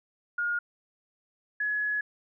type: tone pair in turn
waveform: sine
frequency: 1426 / 1691.2 Hz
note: F6 / G#6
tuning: +36 / +31 cents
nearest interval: minor third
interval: 295 cents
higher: second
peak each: -26 dBFS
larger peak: neither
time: 0.38-0.59 / 1.6-2.01 s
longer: second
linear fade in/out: 5 ms
effects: none